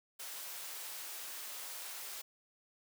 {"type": "high-pass noise", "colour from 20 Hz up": "white", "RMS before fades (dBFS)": -45, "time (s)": [0.19, 2.22], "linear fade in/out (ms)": 10, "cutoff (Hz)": 510, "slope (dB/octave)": 12, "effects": []}